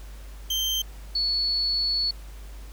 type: tone pair in turn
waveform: 35% pulse / sine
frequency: 3136 / 4415 Hz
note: G7 / C#8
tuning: 0 / -8 cents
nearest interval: tritone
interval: 592 cents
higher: second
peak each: -22 dBFS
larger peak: neither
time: 0.5-0.82 / 1.15-2.11 s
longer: second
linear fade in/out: 5 ms
effects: added 50 Hz sine -38 dBFS peak until 2.72 s + pink hiss -51 dBFS RMS until 2.72 s